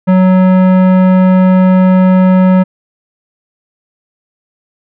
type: tone with tanh clipping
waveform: sine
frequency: 185.7 Hz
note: F#3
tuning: 7 cents sharp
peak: -6 dBFS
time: 0.07-2.64 s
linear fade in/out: 20 ms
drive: 16 dB
effects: none